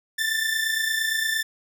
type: tone pair together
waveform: sawtooth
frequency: 1760 / 1788.7 Hz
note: A6 / A6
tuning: 0 / +28 cents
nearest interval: unison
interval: 28 cents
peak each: -22 dBFS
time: 0.18-1.43 s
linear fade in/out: 10 ms
effects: none